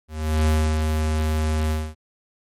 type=tone with ADSR envelope; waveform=square; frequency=77.78 Hz; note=D#2; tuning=in tune; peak=-16 dBFS; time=0.08-1.95 s; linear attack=380 ms; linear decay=300 ms; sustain=-4 dB; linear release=240 ms; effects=MP3 64 kbps